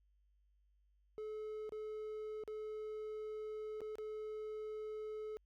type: tone with dropouts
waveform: triangle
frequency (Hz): 430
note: A4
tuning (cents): -40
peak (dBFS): -40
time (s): 1.18-5.37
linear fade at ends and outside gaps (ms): 0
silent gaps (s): 1.693-1.722 / 2.437-2.477 / 3.806-3.816 / 3.955-3.984
effects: added 50 Hz sine -70 dBFS peak until 5.45 s